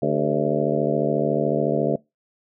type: harmonic tone with a mistuned harmonic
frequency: 74 Hz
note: D2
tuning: 14 cents sharp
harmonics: 2 / 3 / 4 / 5 / 6 / 7 / 8 / 9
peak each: -27 / -27 / -27 / -27 / -27 / -27 / -27 / -27 dBFS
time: 0.02-1.96 s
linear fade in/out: 5 ms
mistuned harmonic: 5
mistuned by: +86 cents
effects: noise-tail reverb RT60 0.2 s tail -22 dB re dry